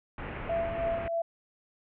pink low-pass noise, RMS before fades -38 dBFS, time 0.18-1.08 s, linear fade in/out 2 ms, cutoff 2700 Hz, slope 48 dB/octave
sine tone with tremolo, 670 Hz, E5, 28 cents sharp, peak -26 dBFS, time 0.49-1.22 s, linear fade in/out 5 ms, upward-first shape sine, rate 3.2 Hz, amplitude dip 60%
effects none

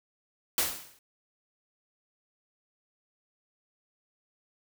white noise with exponential decay, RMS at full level -24 dBFS, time 0.58-0.99 s, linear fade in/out 1 ms, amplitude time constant 89 ms, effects none

